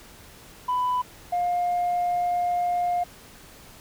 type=tone pair in turn; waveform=sine; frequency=996 / 707.7 Hz; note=B5 / F5; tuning=+14 / +23 cents; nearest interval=tritone; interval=591 cents; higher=first; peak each=-20 / -20 dBFS; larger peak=neither; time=0.68-1.02 / 1.32-3.04 s; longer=second; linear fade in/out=10 ms; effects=tanh soft clip ceiling -19 dBFS + pink hiss -48 dBFS RMS until 3.8 s